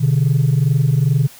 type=tone pair together; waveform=sine; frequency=127 / 149.37 Hz; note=B2 / D3; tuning=+49 / +30 cents; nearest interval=minor third; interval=281 cents; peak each=-13 dBFS; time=0-1.28 s; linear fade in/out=20 ms; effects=tanh soft clip ceiling -8 dBFS + white hiss -42 dBFS RMS until 1.39 s

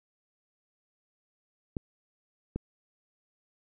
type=clicks; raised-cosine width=3 ms; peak=-19 dBFS; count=2; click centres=1.768 / 2.56 s; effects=none

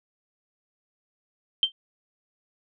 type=tone with exponential decay; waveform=sine; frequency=3136 Hz; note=G7; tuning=in tune; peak=-13 dBFS; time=1.63-1.72 s; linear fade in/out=1 ms; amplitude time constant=18 ms; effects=none

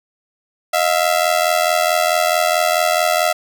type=ring-modulated tone; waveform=sawtooth; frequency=667 Hz; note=E5; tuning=20 cents sharp; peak=-7 dBFS; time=0.73-3.33 s; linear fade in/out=10 ms; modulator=42.3 Hz; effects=none

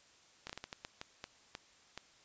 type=slowing click train; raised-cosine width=0.2 ms; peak=-25 dBFS; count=11; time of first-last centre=0.47-1.976 s; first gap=25 ms; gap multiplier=1.37; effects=white hiss -64 dBFS RMS until 2.24 s + resampled to 16000 Hz

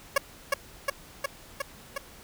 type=tone with echo; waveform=15% pulse; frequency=557 Hz; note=C#5; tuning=8 cents sharp; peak=-13 dBFS; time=0.16-0.18 s; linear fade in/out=5 ms; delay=360 ms; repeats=5; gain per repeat=-2 dB; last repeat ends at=1.98 s; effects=pink hiss -50 dBFS RMS until 2.23 s

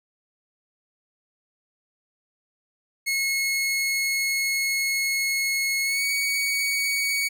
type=tone with pitch glide; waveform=sawtooth; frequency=2176 to 2246 Hz; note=C#7 to C#7; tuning=-33 to +22 cents; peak=-19 dBFS; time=3.06-7.29 s; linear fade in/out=20 ms; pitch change=+55 cents; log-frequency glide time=5.84-6.05 s; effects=none

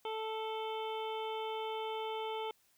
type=harmonic tone; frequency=440 Hz; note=A4; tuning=in tune; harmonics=1 / 2 / 3 / 5 / 6 / 7 / 8; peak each=-39 / -40 / -49 / -51 / -56 / -48 / -54 dBFS; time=0.05-2.51 s; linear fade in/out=2 ms; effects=white hiss -71 dBFS RMS until 2.77 s

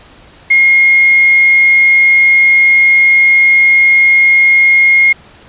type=tone with quantisation; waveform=sine; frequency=2145 Hz; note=C7; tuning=42 cents sharp; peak=-4 dBFS; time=0.5-5.13 s; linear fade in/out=10 ms; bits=4; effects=pink hiss -40 dBFS RMS until 5.48 s + resampled to 8000 Hz

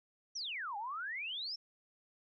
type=exponential two-way sweep; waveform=sine; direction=down then up; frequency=6090 to 790 to 5520 Hz; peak=-38 dBFS; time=0.35-1.56 s; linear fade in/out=10 ms; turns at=0.77 s; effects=none

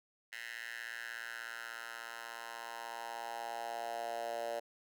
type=tone with high-pass filter sweep; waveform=10% pulse; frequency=116.54 Hz; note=A#2; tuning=in tune; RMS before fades=-43 dBFS; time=0.32-4.6 s; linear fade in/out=10 ms; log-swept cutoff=2000 to 590 Hz; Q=3.9; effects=none

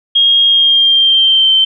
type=tone with pitch glide; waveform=sine; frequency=3255 to 3106 Hz; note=G#7 to G7; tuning=-36 to -17 cents; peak=-6 dBFS; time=0.15-1.65 s; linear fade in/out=10 ms; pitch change=-81 cents; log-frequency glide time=0.45-1.54 s; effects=none

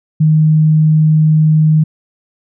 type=tone; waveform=sine; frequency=155.56 Hz; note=D#3; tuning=in tune; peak=-6 dBFS; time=0.2-1.84 s; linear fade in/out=10 ms; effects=none

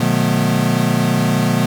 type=tone cluster; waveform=square; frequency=122.1 / 151.9 / 180.6 / 215.6 / 244.1 Hz; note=B2 / D#3 / F#3 / A3 / B3; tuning=-19 / -41 / -42 / -35 / -20 cents; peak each=-21 dBFS; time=0-1.66 s; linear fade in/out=5 ms; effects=none

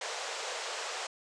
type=band-pass noise; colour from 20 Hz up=pink; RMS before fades=-38 dBFS; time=0.01-1.07 s; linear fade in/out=5 ms; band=440 to 8100 Hz; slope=48 dB/octave; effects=none

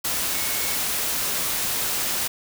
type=tone in noise; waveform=sine; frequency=2198 Hz; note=C#7; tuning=15 cents flat; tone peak=-36 dBFS; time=0.34-0.76 s; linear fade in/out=10 ms; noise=white; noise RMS=-25 dBFS; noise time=0.04-2.28 s; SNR=-14 dB; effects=none

